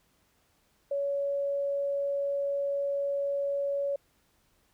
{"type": "tone", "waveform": "sine", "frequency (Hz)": 562, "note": "C#5", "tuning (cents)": 24, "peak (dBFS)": -27, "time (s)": [0.91, 3.96], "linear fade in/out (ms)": 5, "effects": ["pink hiss -69 dBFS RMS until 4.73 s"]}